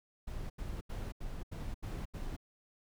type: noise bursts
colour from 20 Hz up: brown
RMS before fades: -40 dBFS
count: 7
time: 0.27-2.366 s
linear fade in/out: 10 ms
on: 230 ms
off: 81 ms
effects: none